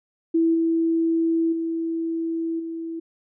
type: tone with level steps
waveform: sine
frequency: 329.1 Hz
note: E4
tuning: 3 cents flat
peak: -16 / -18 / -23 / -28 dBFS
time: 0.34-3 s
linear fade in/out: 10 ms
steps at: 0.54 / 1.52 / 2.59 s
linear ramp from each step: 10 ms
effects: none